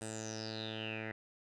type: tone with low-pass filter sweep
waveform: 10% pulse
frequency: 110 Hz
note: A2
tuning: in tune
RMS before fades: -42 dBFS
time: 0.01-1.12 s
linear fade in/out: 5 ms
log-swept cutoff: 8800 to 2000 Hz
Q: 9.9
effects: none